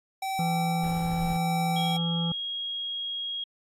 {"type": "tone with tremolo", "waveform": "square", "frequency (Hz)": 770, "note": "G5", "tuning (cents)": -31, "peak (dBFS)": -28, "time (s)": [0.22, 1.97], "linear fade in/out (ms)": 5, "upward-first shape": "sine", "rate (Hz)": 0.88, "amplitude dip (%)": 40}
{"type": "harmonic tone", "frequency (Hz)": 168.2, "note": "E3", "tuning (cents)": 35, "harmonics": [1, 3, 5, 7, 8], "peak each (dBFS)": [-26, -41, -40, -48, -49], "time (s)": [0.39, 2.32], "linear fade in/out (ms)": 2}
{"type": "noise", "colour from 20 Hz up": "brown", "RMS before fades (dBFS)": -38, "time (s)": [0.83, 1.37], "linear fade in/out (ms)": 2}
{"type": "tone", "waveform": "sine", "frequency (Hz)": 3281, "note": "G#7", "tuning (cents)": -22, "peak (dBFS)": -30, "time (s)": [1.76, 3.44], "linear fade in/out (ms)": 5}
{"effects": ["AAC 64 kbps"]}